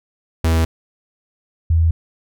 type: tone pair in turn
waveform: 45% pulse / sine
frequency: 81.4 / 82.06 Hz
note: E2 / E2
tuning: -21 / -7 cents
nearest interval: unison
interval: 14 cents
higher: second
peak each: -13 / -11 dBFS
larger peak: second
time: 0.44-0.65 / 1.7-1.91 s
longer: neither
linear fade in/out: 5 ms
effects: none